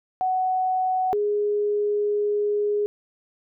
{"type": "tone pair in turn", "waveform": "sine", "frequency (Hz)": [745, 414.4], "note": ["F#5", "G#4"], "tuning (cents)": [12, -4], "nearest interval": "minor seventh", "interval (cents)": 1016, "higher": "first", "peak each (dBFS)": -20, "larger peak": "neither", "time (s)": [[0.21, 1.13], [1.13, 2.86]], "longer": "second", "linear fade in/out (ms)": 0, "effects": []}